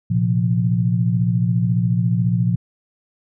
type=chord; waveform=sine; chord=Bb suspended second; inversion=none; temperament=equal; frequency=116.54 / 130.81 / 174.61 Hz; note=Bb2 / C3 / F3; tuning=0 / 0 / 0 cents; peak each=-18 / -23 / -19 dBFS; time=0.1-2.56 s; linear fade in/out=10 ms; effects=none